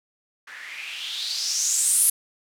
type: noise with low-pass filter sweep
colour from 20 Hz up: violet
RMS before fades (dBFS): -25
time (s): 0.47-2.1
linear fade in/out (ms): 5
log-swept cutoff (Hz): 1600 to 11000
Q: 4.8
effects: none